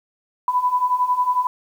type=beating tone pair; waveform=sine; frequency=987.8 / 998.8 Hz; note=B5 / B5; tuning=0 / +19 cents; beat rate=11 Hz; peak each=-22 / -18 dBFS; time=0.48-1.47 s; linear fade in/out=2 ms; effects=8-bit